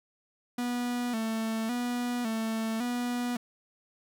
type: tone with vibrato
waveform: 45% pulse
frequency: 233.1 Hz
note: A#3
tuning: in tune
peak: -29 dBFS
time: 0.58-3.37 s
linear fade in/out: 5 ms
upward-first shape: square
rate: 0.9 Hz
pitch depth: 78 cents each way
effects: none